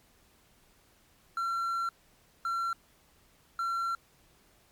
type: tone bursts at uneven times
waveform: triangle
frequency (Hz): 1361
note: F6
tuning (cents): -45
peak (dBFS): -27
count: 3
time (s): 1.37-1.89 / 2.45-2.73 / 3.59-3.95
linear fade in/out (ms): 2
effects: pink hiss -64 dBFS RMS until 4.71 s + MP3 96 kbps